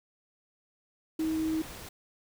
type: tone in noise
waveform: sine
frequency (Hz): 317.5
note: D#4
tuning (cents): +35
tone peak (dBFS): -27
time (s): 1.19-1.62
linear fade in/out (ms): 5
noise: pink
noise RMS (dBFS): -44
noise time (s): 1.19-1.89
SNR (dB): +14
effects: none